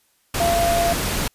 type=tone in noise; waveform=sine; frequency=684 Hz; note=F5; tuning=36 cents flat; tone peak=-17 dBFS; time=0.4-0.93 s; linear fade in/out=5 ms; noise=pink; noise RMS=-23 dBFS; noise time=0.34-1.28 s; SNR=+3 dB; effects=white hiss -63 dBFS RMS until 1.34 s + resampled to 32000 Hz